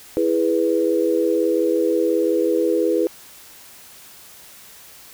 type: chord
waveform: sine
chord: E major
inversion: none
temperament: equal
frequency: 329.6 / 415.3 / 493.9 Hz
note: E4 / G#4 / B4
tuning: 0 / 0 / 0 cents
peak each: -20 / -21 / -20 dBFS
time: 0.17-3.07 s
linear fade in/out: 0 ms
effects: white hiss -44 dBFS RMS until 5.13 s